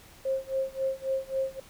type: tone with tremolo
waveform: sine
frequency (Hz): 533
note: C5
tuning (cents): +32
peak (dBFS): -24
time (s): 0.25-1.6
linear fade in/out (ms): 5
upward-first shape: sine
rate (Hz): 3.7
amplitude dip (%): 95
effects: pink hiss -53 dBFS RMS until 1.69 s